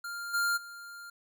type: tone with level steps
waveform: square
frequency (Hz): 1399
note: F6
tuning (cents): +3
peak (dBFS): -37 / -27 / -44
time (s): 0.04-1.1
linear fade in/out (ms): 5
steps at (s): 0.33 / 0.56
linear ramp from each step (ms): 20
effects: none